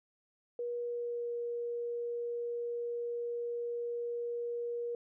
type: tone with pitch glide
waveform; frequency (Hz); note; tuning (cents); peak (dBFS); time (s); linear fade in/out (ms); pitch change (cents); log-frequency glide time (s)
sine; 480 to 475; B4 to A#4; -49 to +33; -34; 0.59-4.95; 2; -18; 0.76-1.33
effects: none